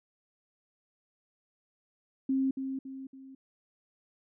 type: tone with echo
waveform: sine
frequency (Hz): 266.8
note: C4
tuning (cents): +34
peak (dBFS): -25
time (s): 2.29-2.51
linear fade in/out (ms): 5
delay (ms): 280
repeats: 3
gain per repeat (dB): -7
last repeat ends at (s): 3.35
effects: none

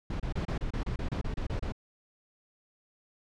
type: noise bursts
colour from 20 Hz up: brown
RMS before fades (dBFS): -32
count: 13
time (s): 0.1-1.722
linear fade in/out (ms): 5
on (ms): 98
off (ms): 29
effects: low-pass 5000 Hz 12 dB/octave

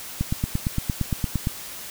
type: click train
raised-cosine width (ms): 5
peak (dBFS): -10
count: 12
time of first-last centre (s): 0.21-1.471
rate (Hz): 8.72
effects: white hiss -37 dBFS RMS until 1.9 s

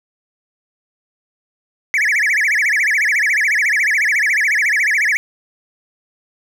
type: tone with vibrato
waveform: triangle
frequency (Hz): 1975.5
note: B6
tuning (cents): 0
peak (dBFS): -11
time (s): 1.94-5.17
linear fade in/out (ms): 0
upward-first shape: sine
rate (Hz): 14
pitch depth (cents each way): 290
effects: none

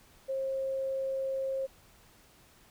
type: tone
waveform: sine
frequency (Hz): 535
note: C5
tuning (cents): +38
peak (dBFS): -30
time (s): 0.28-1.67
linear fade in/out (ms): 20
effects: pink hiss -60 dBFS RMS until 2.7 s

